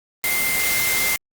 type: tone in noise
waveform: sine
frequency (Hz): 2093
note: C7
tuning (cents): 0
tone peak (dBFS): -22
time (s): 0.24-1.16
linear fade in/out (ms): 0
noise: white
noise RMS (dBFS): -22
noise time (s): 0.24-1.16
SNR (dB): -3
effects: Opus 32 kbps